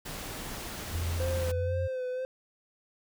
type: noise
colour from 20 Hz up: pink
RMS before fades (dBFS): -39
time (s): 0.05-1.52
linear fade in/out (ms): 10
type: tone with pitch glide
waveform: sine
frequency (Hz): 84.6 to 89.22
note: E2 to F2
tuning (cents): +45 to +38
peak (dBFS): -29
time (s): 0.92-1.88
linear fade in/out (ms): 20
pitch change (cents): +93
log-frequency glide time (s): 1.49-1.61
type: tone with vibrato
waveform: triangle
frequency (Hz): 515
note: C5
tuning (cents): -28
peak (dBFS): -29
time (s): 1.2-2.25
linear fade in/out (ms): 0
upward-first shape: sine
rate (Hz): 2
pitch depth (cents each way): 41
effects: none